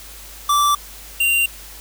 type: tone pair in turn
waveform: square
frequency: 1166 / 2773 Hz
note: D6 / F7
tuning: -13 / -13 cents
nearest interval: octave + minor third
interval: 1500 cents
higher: second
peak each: -14 / -15 dBFS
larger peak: first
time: 0.49-0.75 / 1.2-1.46 s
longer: neither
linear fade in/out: 5 ms
effects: added 50 Hz sine -41 dBFS peak until 1.8 s + white hiss -39 dBFS RMS until 1.8 s